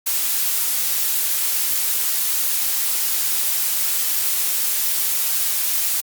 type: noise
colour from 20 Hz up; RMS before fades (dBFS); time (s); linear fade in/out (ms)
blue; -20; 0.06-6.01; 10
effects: Opus 48 kbps